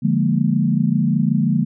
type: chord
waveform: sine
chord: Bb dominant seventh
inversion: first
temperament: equal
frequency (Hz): 146.83 / 174.61 / 207.7 / 233.1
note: D3 / F3 / Ab3 / Bb3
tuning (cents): 0 / 0 / 0 / 0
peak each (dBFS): -20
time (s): 0.02-1.65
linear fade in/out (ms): 20
effects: none